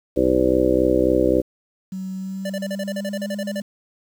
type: harmonic tone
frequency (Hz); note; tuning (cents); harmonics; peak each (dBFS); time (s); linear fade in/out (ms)
63.7; C2; -46; 1 / 2 / 3 / 4 / 5 / 6 / 7 / 8 / 9; -28 / -32 / -31 / -26 / -20 / -21 / -32 / -20 / -24; 0.16-1.42; 20
type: tone with pitch glide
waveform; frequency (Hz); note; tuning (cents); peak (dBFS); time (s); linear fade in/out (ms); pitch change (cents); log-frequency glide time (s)
sine; 188.7 to 204.6; F#3 to G#3; +34 to -26; -26; 1.92-3.62; 5; +140; 2.14-3.25
type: tone bursts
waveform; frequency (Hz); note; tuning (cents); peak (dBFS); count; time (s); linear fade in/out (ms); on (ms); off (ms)
square; 587.3; D5; 0; -26; 14; 2.45-3.603; 5; 48; 37
effects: 8-bit